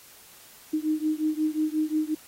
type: beating tone pair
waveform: sine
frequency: 307.1 / 312.7 Hz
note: D#4 / D#4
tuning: -23 / +9 cents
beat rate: 5.6 Hz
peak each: -26 / -27 dBFS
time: 0.73-2.15 s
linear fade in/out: 10 ms
effects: white hiss -51 dBFS RMS until 2.27 s + AAC 48 kbps